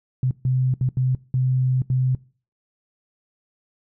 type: tone bursts at uneven times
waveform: sine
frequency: 128.8 Hz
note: C3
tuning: 27 cents flat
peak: -17 dBFS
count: 6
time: 0.23-0.31 / 0.45-0.74 / 0.81-0.89 / 0.97-1.15 / 1.34-1.82 / 1.9-2.15 s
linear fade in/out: 2 ms
effects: noise-tail reverb RT60 0.4 s tail -22 dB re dry